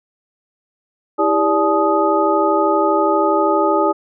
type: tone cluster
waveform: sine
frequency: 326 / 398.5 / 582 / 858 / 1247 Hz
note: E4 / G4 / D5 / A5 / D#6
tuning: -19 / +28 / -16 / -44 / +3 cents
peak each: -19 dBFS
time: 1.18-3.93 s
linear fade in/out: 20 ms
effects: none